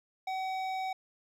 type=tone with hard clipping; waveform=sine; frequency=757 Hz; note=F#5; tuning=39 cents sharp; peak=-34 dBFS; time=0.27-0.93 s; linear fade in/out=5 ms; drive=12 dB; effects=none